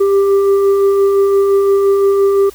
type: tone with frequency modulation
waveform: sine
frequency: 395.9 Hz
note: G4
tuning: 17 cents sharp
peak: -8 dBFS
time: 0-2.5 s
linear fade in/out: 10 ms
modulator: 786 Hz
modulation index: 0.34
effects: added 60 Hz sine -43 dBFS peak until 2.54 s + white hiss -40 dBFS RMS until 2.54 s